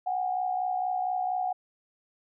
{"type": "tone pair together", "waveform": "sine", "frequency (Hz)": [736.7, 801], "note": ["F#5", "G5"], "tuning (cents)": [-8, 37], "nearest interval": "minor second", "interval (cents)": 145, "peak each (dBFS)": [-27, -34], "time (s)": [0.06, 1.53], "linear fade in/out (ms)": 10, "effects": []}